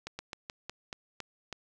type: slowing click train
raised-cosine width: 0.2 ms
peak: -21 dBFS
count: 8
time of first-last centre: 0.07-1.527 s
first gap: 120 ms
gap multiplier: 1.18
effects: none